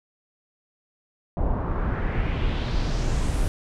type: noise with low-pass filter sweep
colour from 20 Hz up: brown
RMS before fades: -24 dBFS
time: 1.37-3.48 s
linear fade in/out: 0 ms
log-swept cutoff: 790 to 11000 Hz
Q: 2.2
effects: none